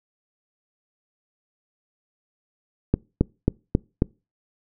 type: click train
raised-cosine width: 3 ms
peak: -4 dBFS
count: 5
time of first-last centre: 2.94-4.021 s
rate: 3.7 Hz
effects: noise-tail reverb RT60 0.3 s tail -26 dB re dry